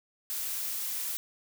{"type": "noise", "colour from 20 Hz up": "blue", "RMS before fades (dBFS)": -34, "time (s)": [0.3, 1.17], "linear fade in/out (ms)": 0, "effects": []}